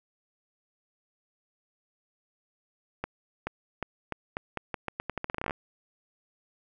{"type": "accelerating click train", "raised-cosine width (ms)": 0.5, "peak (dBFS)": -16, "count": 21, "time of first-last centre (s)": [3.04, 5.509], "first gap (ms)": 430, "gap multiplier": 0.83, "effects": []}